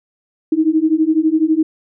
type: beating tone pair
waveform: sine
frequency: 309.4 / 321.4 Hz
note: D#4 / E4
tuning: -10 / -44 cents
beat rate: 12 Hz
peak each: -15 / -14 dBFS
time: 0.52-1.63 s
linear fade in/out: 5 ms
effects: none